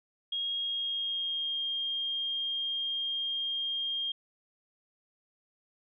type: tone with pitch glide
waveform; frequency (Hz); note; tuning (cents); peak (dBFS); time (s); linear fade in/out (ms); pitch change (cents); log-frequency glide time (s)
sine; 3269 to 3218; G#7 to G7; -28 to +45; -30; 0.32-4.12; 5; -27; 0.57-1.64
effects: none